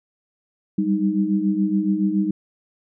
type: tone cluster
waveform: sine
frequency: 193 / 200.1 / 311.6 Hz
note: G3 / G3 / D#4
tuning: -27 / +36 / +3 cents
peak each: -22 dBFS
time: 0.78-2.31 s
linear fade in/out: 5 ms
effects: none